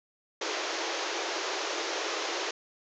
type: band-pass noise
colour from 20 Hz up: pink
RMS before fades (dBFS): -33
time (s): 0.41-2.51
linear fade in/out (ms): 5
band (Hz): 320 to 6800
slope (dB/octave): 96
effects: none